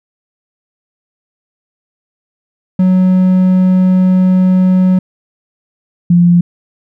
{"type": "tone pair in turn", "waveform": ["triangle", "sine"], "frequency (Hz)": [185, 173.96], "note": ["F#3", "F3"], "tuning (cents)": [0, -6], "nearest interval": "minor second", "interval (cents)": 106, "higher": "first", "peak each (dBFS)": -4, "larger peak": "neither", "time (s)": [[2.79, 4.99], [6.1, 6.41]], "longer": "first", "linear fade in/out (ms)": 5, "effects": []}